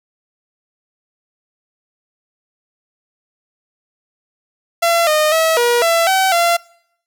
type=tone with pitch steps; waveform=sawtooth; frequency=678 / 613 / 646 / 479 / 670 / 763 / 685 Hz; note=E5 / D#5 / E5 / A#4 / E5 / G5 / F5; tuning=+49 / -26 / -35 / +47 / +28 / -47 / -34 cents; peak=-8 dBFS; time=4.82-6.57 s; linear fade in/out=10 ms; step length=250 ms; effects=noise-tail reverb RT60 0.7 s tail -24 dB re dry